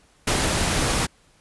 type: noise with ADSR envelope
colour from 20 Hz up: pink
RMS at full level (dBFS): -20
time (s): 0.27-1.07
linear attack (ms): 8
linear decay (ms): 90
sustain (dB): -2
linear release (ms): 20
effects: pink hiss -58 dBFS RMS until 1.4 s + resampled to 24000 Hz